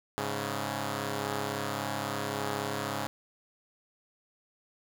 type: tone pair together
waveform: 5% pulse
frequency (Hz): 103.73 / 138.59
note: G#2 / C#3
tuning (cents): -2 / 0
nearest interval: perfect fourth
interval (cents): 502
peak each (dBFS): -23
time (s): 0.18-3.07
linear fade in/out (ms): 0
effects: none